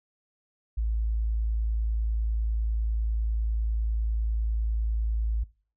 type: tone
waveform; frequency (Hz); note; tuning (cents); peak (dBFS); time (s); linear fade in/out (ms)
sine; 55; A1; 0; -24; 0.77-5.44; 10
effects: noise-tail reverb RT60 0.4 s tail -21 dB re dry